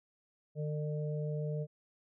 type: harmonic tone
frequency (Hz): 150.6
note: D3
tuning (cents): +44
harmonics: 1 / 3 / 4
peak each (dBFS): -34 / -41 / -44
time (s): 0.55-1.67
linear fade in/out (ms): 50
effects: none